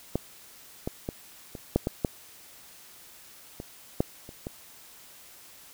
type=clicks; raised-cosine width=2 ms; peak=-12 / -16 / -17 / -24 / -8 / -13 / -10 / -23 / -9 / -29 / -20 dBFS; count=11; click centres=0.156 / 0.875 / 1.089 / 1.552 / 1.76 / 1.871 / 2.048 / 3.601 / 4.005 / 4.291 / 4.469 s; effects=white hiss -51 dBFS RMS until 5.73 s